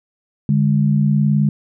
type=tone pair together; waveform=sine; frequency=146.38 / 205.7 Hz; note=D3 / G#3; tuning=-5 / -16 cents; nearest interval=tritone; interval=589 cents; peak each=-14 / -16 dBFS; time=0.49-1.49 s; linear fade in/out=2 ms; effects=none